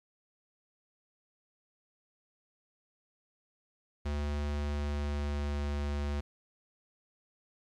square tone with pitch glide, 73.1 to 72.3 Hz, D2 to D2, -7 to -27 cents, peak -32 dBFS, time 4.05-6.21 s, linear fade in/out 10 ms, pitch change -20 cents, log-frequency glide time 4.48-5.6 s, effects low-pass 6000 Hz 12 dB/octave + 11-bit

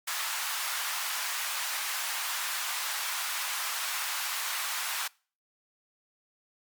pink high-pass noise, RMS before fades -33 dBFS, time 0.07-5.08 s, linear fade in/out 10 ms, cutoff 950 Hz, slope 24 dB/octave, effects noise-tail reverb RT60 0.4 s tail -25 dB re dry + Opus 48 kbps

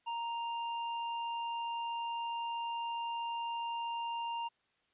square tone, 932.3 Hz, A#5, in tune, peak -36 dBFS, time 0.06-4.49 s, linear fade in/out 20 ms, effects white hiss -75 dBFS RMS until 4.93 s + resampled to 8000 Hz

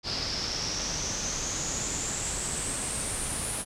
pink noise with low-pass filter sweep, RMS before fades -32 dBFS, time 0.03-3.65 s, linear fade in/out 50 ms, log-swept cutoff 4900 to 10000 Hz, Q 8.3, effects none

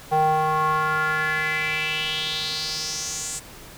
square tone with band-pass filter sweep, 155.56 Hz, D#3, in tune, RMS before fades -24 dBFS, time 0.11-3.4 s, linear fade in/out 20 ms, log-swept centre 720 to 8000 Hz, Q 4.3, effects pink hiss -43 dBFS RMS until 3.77 s

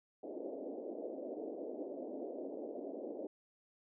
pink band-pass noise, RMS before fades -44 dBFS, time 0.23-3.27 s, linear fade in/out 5 ms, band 260 to 640 Hz, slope 48 dB/octave, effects none

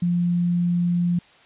sine tone, 174.61 Hz, F3, in tune, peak -18 dBFS, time 0.02-1.19 s, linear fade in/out 5 ms, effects white hiss -52 dBFS RMS until 1.45 s + resampled to 8000 Hz

